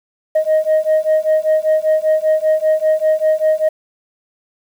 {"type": "beating tone pair", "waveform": "sine", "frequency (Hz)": [622.3, 627.4], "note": ["D#5", "D#5"], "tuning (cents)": [0, 14], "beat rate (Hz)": 5.1, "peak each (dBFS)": -13, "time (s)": [0.35, 3.69], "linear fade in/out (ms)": 10, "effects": ["tanh soft clip ceiling -8 dBFS", "7-bit"]}